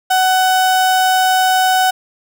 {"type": "tone", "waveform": "35% pulse", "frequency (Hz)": 748, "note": "F#5", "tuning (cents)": 19, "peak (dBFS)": -9, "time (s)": [0.1, 1.91], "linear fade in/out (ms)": 10, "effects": []}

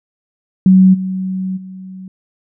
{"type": "tone with level steps", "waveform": "sine", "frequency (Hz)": 187.7, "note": "F#3", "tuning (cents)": 25, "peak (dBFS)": [-4, -17, -28], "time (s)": [0.66, 2.08], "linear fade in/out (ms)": 2, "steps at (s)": [0.93, 1.56], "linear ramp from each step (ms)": 20, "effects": []}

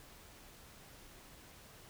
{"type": "silence", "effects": ["pink hiss -57 dBFS RMS until 1.89 s"]}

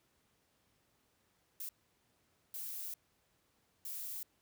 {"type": "noise bursts at uneven times", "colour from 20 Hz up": "violet", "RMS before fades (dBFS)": -43, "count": 3, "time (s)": [[1.6, 1.69], [2.54, 2.94], [3.85, 4.23]], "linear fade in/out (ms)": 2, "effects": ["pink hiss -75 dBFS RMS until 4.41 s", "high-pass 60 Hz 12 dB/octave"]}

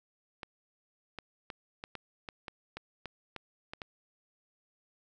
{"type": "clicks", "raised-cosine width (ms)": 0.3, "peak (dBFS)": -24, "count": 12, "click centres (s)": [0.432, 1.187, 1.502, 1.839, 1.953, 2.288, 2.482, 2.77, 3.057, 3.363, 3.735, 3.818], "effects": []}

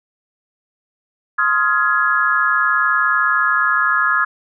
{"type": "chord", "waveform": "sine", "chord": "F minor seventh", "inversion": "second", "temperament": "just", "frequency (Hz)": [1047.7, 1257.2, 1396.9, 1676.3], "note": ["C6", "Eb6", "F6", "Ab6"], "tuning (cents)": [2, 18, 0, 16], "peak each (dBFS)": [-23, -18, -19, -17], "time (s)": [1.38, 4.25], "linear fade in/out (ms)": 10, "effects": []}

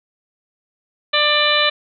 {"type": "harmonic tone with a mistuned harmonic", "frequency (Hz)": 594, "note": "D5", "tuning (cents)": 20, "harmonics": [1, 2, 3, 4, 5, 6, 7], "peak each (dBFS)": [-21, -21, -21, -21, -21, -21, -21], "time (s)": [1.13, 1.7], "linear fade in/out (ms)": 10, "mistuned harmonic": 7, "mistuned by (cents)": -72, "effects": []}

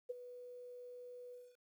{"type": "tone with ADSR envelope", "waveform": "sine", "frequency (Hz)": 492.9, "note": "B4", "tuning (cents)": -3, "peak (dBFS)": -36, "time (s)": [0.09, 1.57], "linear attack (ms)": 14, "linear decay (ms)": 19, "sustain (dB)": -13, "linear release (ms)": 250, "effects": ["12-bit"]}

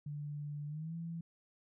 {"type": "tone with pitch glide", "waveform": "sine", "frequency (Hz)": [146.83, 166.73], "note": ["D3", "E3"], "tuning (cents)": [0, 20], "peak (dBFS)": -39, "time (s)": [0.06, 1.21], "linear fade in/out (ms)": 5, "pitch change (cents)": 220, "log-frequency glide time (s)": [0.67, 0.95], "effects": []}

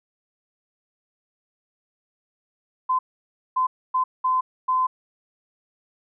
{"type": "tone bursts at uneven times", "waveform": "sine", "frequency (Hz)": 1026, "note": "C6", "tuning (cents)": -34, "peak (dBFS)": -18, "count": 5, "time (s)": [[2.89, 2.99], [3.56, 3.67], [3.94, 4.04], [4.24, 4.41], [4.68, 4.87]], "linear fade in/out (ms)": 10, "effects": []}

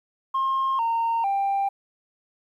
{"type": "tone with pitch steps", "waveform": "sine", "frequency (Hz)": [1068, 919.1, 790.9], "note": ["C6", "A#5", "G5"], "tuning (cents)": [35, -25, 15], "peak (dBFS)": -19, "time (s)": [0.34, 1.69], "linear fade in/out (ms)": 10, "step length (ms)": 450, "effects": ["tanh soft clip ceiling -19 dBFS", "10-bit"]}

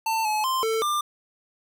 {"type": "tone with pitch steps", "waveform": "square", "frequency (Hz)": [893, 855, 1044, 445.6, 1193], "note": ["A5", "A5", "C6", "A4", "D6"], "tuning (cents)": [25, -50, -4, 22, 27], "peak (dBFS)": -23, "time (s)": [0.06, 1.01], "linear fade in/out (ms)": 5, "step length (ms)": 190, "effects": []}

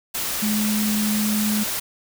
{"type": "tone in noise", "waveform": "sine", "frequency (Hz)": 211.9, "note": "G#3", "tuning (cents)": 35, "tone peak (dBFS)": -20, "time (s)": [0.42, 1.64], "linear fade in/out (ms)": 10, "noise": "white", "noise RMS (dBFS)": -26, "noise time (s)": [0.14, 1.8], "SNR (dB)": 3, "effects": []}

